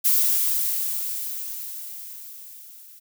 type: noise with level ramp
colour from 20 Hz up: violet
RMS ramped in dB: -18 to -47 dBFS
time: 0.04-3 s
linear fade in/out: 20 ms
effects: none